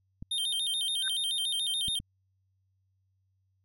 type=clicks; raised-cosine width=5 ms; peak=-28 dBFS; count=3; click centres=0.225 / 1.883 / 2.001 s
type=tone with vibrato; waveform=square; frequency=3401 Hz; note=G#7; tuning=40 cents sharp; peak=-29 dBFS; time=0.31-1.99 s; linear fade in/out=5 ms; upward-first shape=square; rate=7 Hz; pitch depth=130 cents each way
type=tone with exponential growth; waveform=sine; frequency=1548 Hz; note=G6; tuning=22 cents flat; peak=-29 dBFS; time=0.99-1.08 s; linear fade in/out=1 ms; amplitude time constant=18 ms
effects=added 95 Hz sine -70 dBFS peak until 3.64 s